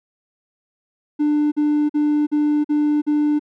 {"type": "tone bursts", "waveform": "triangle", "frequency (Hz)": 297.4, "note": "D4", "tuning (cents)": 22, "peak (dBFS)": -12, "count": 6, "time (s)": [1.19, 3.395], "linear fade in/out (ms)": 20, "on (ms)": 330, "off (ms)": 45, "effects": ["tanh soft clip ceiling -9 dBFS"]}